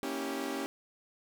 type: chord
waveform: sawtooth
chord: A# diminished seventh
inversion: none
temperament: equal with one note detuned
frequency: 233.1 / 277.2 / 323.6 / 392 Hz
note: A#3 / C#4 / E4 / G4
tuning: 0 / 0 / -32 / 0 cents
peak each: -39 / -33 / -38 / -35 dBFS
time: 0.03-0.66 s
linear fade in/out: 0 ms
effects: none